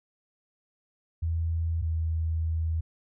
sine tone pair in turn, 82.41 / 80.95 Hz, E2 / E2, 0 / -31 cents, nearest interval unison, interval 31 cents, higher first, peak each -25 dBFS, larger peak neither, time 1.22-1.82 / 1.82-2.81 s, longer second, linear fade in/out 10 ms, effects none

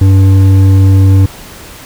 sine tone with hard clipping, 96.3 Hz, G2, 30 cents flat, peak -4 dBFS, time 0.01-1.26 s, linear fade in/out 5 ms, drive 7 dB, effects pink hiss -31 dBFS RMS until 1.85 s

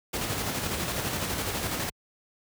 pink noise with tremolo, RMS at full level -29 dBFS, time 0.13-1.9 s, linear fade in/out 10 ms, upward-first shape square, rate 12 Hz, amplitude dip 30%, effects high-pass 60 Hz 12 dB/octave

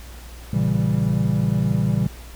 triangle chord, A# diminished seventh, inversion none, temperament equal, 116.54 / 138.59 / 164.81 / 196 Hz, A#2 / C#3 / E3 / G3, 0 / 0 / 0 / 0 cents, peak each -21 dBFS, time 0.53-2.07 s, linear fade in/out 5 ms, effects added 59 Hz sine -37 dBFS peak until 2.35 s + pink hiss -44 dBFS RMS until 2.35 s

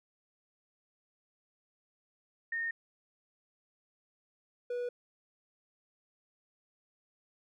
sine / triangle tone pair in turn, 1837 / 487.5 Hz, A#6 / B4, -26 / -23 cents, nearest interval octave + major seventh, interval 2297 cents, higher first, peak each -32 / -31 dBFS, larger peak second, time 2.52-2.71 / 4.7-4.89 s, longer neither, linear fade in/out 5 ms, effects none

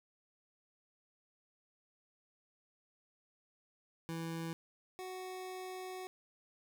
25% pulse tone pair in turn, 164.81 / 371 Hz, E3 / F#4, 0 / +5 cents, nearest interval octave + major second, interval 1405 cents, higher second, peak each -35 / -39 dBFS, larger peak first, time 4.09-4.53 / 4.99-6.07 s, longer second, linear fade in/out 0 ms, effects none

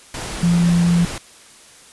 sine tone in noise, 172.3 Hz, F3, 23 cents flat, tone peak -12 dBFS, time 0.43-1.05 s, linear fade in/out 2 ms, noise pink, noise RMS -28 dBFS, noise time 0.14-1.18 s, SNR +13 dB, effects white hiss -45 dBFS RMS until 1.92 s + resampled to 24000 Hz

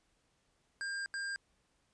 square tone bursts at uneven times, 1602 Hz, G6, 37 cents sharp, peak -37 dBFS, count 2, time 0.81-1.06 / 1.14-1.36 s, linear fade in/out 0 ms, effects pink hiss -75 dBFS RMS until 1.93 s + resampled to 22050 Hz

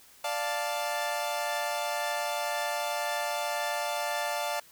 sawtooth chord, D minor, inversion none, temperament equal, 587.3 / 698.5 / 880 Hz, D5 / F5 / A5, 0 / 0 / 0 cents, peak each -30 dBFS, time 0.24-4.6 s, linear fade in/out 5 ms, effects white hiss -56 dBFS RMS until 4.71 s

